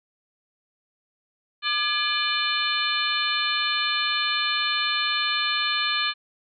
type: harmonic tone with a mistuned harmonic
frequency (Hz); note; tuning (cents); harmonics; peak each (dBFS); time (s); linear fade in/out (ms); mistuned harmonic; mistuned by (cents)
598; D5; +31; 2 / 3 / 4 / 5 / 6 / 7; -29 / -29 / -29 / -29 / -29 / -29; 1.62-6.14; 50; 3; -100
effects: none